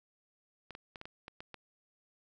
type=clicks; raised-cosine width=0.3 ms; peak=-29 dBFS; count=8; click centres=0.707 / 0.751 / 0.958 / 1.014 / 1.055 / 1.281 / 1.405 / 1.543 s; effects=none